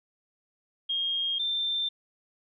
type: tone pair in turn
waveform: sine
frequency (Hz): 3237 / 3574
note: G#7 / A7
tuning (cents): -45 / +26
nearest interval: major second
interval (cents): 171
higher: second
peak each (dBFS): -26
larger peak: neither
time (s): 0.89-1.39 / 1.39-1.89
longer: neither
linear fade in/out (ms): 10
effects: none